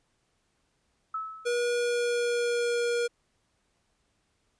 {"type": "tone with exponential decay", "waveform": "sine", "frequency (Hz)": 1300, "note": "E6", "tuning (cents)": -24, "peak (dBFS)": -28, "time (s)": [1.14, 1.79], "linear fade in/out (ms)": 5, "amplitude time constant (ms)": 140}
{"type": "tone with pitch glide", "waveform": "square", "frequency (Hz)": [481.3, 475.8], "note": ["B4", "A#4"], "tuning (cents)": [-45, 35], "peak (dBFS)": -26, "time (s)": [1.45, 3.08], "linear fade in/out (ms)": 20, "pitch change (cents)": -20, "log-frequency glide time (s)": [1.73, 2.81]}
{"effects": ["pink hiss -73 dBFS RMS until 4.59 s", "resampled to 22050 Hz"]}